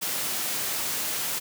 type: high-pass noise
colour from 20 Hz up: white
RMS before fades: -29 dBFS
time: 0.01-1.4 s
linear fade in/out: 20 ms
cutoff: 100 Hz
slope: 24 dB/octave
effects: none